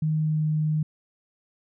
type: tone with pitch glide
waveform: sine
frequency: 155.56 to 154.13 Hz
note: D#3 to D#3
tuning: 0 to -16 cents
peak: -21 dBFS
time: 0.02-0.83 s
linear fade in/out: 5 ms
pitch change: -16 cents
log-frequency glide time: 0.16-0.46 s
effects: none